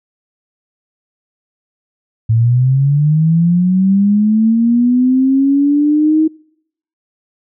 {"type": "linear sweep", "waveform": "sine", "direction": "up", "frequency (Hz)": [110, 317.6], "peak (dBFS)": -8, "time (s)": [2.29, 6.28], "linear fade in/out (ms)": 10, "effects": ["noise-tail reverb RT60 0.7 s tail -25 dB re dry"]}